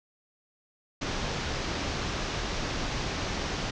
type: low-pass noise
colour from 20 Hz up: pink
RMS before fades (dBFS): -32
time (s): 1.01-3.71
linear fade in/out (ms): 10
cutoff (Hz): 6400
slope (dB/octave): 48
effects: none